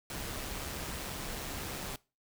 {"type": "noise with amplitude modulation", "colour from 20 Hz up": "pink", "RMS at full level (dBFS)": -38, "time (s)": [0.1, 1.96], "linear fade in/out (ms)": 2, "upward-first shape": "sine", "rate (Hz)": 139, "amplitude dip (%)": 35, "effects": ["noise-tail reverb RT60 0.3 s tail -22 dB re dry"]}